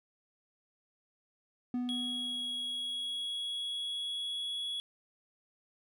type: tone with exponential decay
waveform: triangle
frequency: 246.9 Hz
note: B3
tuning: in tune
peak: -28 dBFS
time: 1.74-3.26 s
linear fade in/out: 2 ms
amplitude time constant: 330 ms
type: tone with pitch glide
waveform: triangle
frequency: 3322 to 3363 Hz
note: G#7 to G#7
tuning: 0 to +21 cents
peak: -33 dBFS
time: 1.89-4.8 s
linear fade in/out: 0 ms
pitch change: +21 cents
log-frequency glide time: 2.56-4.67 s
effects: none